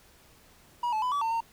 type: tone with pitch steps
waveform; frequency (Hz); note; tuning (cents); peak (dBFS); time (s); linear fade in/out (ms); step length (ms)
triangle; 962 / 867 / 1001 / 1146 / 903 / 916; B5 / A5 / B5 / D6 / A5 / A#5; -46 / -26 / +23 / -43 / +45 / -31; -24; 0.83-1.406; 5; 96
effects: pink hiss -58 dBFS RMS until 1.52 s